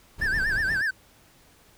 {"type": "noise with tremolo", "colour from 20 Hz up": "brown", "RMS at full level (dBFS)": -32, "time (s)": [0.18, 0.82], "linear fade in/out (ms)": 10, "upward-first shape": "triangle", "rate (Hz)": 6.1, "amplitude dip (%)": 45}
{"type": "tone with vibrato", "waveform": "triangle", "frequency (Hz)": 1661.2, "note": "G#6", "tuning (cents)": 0, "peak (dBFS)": -21, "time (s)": [0.21, 0.91], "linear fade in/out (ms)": 10, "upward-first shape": "sine", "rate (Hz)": 8.3, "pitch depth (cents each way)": 150}
{"effects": ["pink hiss -57 dBFS RMS until 1.77 s"]}